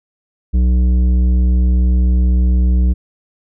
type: tone with tanh clipping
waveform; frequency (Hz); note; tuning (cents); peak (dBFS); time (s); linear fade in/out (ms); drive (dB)
sine; 61.74; B1; 0; -11; 0.53-2.94; 20; 10
effects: none